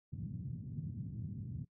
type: band-pass noise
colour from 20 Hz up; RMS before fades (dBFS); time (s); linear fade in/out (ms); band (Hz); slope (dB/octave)
pink; -43; 0.12-1.65; 10; 100 to 180; 24
effects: noise-tail reverb RT60 0.1 s tail -21 dB re dry